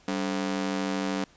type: ring-modulated tone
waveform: sawtooth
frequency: 240 Hz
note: B3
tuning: 49 cents flat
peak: -20 dBFS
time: 0.08-1.24 s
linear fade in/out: 0 ms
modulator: 46.5 Hz
effects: pink hiss -58 dBFS RMS until 1.36 s + resampled to 16000 Hz